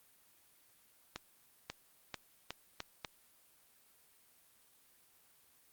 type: accelerating click train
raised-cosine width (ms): 0.2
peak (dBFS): -22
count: 6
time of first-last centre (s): 1.16-3.048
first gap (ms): 540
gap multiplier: 0.82
effects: white hiss -67 dBFS RMS until 5.72 s + Opus 32 kbps